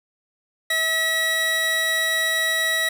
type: tone pair together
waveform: 30% pulse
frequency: 645.4 / 1932 Hz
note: E5 / B6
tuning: -37 / -39 cents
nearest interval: octave + perfect fifth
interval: 1898 cents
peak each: -27 / -17 dBFS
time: 0.7-2.89 s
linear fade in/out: 5 ms
effects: none